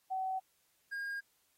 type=tone pair in turn; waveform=sine / triangle; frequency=757 / 1621.7 Hz; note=F#5 / G#6; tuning=+39 / -42 cents; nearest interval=octave + minor second; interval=1319 cents; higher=second; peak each=-33 / -35 dBFS; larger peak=first; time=0.1-0.4 / 0.91-1.21 s; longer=neither; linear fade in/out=20 ms; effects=white hiss -74 dBFS RMS until 1.57 s + AAC 48 kbps